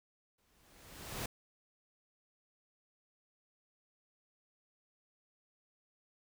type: noise with exponential growth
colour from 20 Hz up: pink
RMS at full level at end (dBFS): -38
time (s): 0.38-1.26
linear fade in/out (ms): 5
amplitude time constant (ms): 190
effects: none